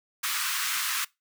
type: high-pass noise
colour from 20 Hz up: pink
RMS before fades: -29 dBFS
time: 0.23-1.05 s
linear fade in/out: 10 ms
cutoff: 1100 Hz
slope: 48 dB/octave
effects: noise-tail reverb RT60 0.2 s tail -22 dB re dry